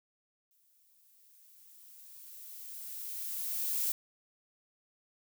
violet noise with exponential growth, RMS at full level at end -31 dBFS, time 0.51-3.92 s, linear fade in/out 1 ms, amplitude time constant 740 ms, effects none

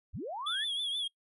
sine linear sweep, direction up, 31.29 to 1864.7 Hz, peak -36 dBFS, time 0.13-0.65 s, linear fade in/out 20 ms
triangle tone with vibrato, 3377 Hz, G#7, 28 cents sharp, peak -30 dBFS, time 0.46-1.08 s, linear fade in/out 10 ms, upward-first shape triangle, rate 6.3 Hz, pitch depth 91 cents each way
effects noise-tail reverb RT60 0.1 s tail -23 dB re dry + resampled to 32000 Hz

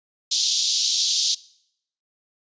pink band-pass noise, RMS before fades -22 dBFS, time 0.31-1.35 s, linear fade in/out 10 ms, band 3500 to 6600 Hz, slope 48 dB/octave, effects noise-tail reverb RT60 0.7 s tail -21 dB re dry + resampled to 16000 Hz

